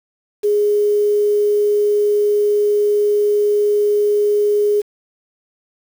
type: tone with quantisation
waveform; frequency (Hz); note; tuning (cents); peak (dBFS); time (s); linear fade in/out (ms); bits
sine; 414.6; G#4; -3; -12; 0.43-4.82; 20; 6
effects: none